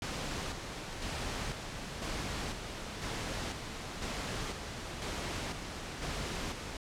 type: noise with tremolo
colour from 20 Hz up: pink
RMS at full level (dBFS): -37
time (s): 0.02-6.77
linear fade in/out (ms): 2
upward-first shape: square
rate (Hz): 1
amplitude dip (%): 40
effects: low-pass 7000 Hz 12 dB/octave